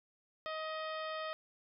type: harmonic tone with a mistuned harmonic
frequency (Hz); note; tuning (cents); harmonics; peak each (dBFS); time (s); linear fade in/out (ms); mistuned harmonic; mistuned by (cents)
629; D#5; +19; 1 / 2 / 3 / 4 / 5 / 6 / 7 / 8; -41 / -42 / -47 / -52 / -51 / -54 / -57 / -59; 0.46-1.33; 0; 6; -70
effects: none